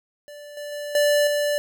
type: tone with level steps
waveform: square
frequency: 585 Hz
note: D5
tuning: 7 cents flat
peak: -39 / -32 / -30 / -17 / -21 dBFS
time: 0.28-1.58 s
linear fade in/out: 0 ms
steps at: 0.57 / 0.72 / 0.95 / 1.27 s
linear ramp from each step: 2 ms
effects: none